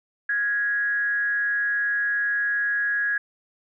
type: tone with frequency modulation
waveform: sine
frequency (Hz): 1661.2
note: G#6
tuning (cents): 0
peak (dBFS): -21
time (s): 0.29-3.18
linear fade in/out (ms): 5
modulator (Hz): 235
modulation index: 0.34
effects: none